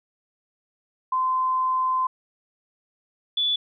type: tone pair in turn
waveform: sine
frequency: 1032 / 3453 Hz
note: C6 / A7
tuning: -24 / -33 cents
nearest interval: octave + major sixth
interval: 2091 cents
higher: second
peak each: -20 dBFS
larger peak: neither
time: 1.12-2.07 / 3.37-3.56 s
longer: first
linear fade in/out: 5 ms
effects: none